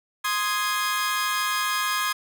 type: chord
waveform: sawtooth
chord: Ab major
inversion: first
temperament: equal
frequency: 1046.5 / 1244.5 / 1661.2 Hz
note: C6 / Eb6 / Ab6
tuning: 0 / 0 / 0 cents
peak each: -24 dBFS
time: 0.24-2.13 s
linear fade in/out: 10 ms
effects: none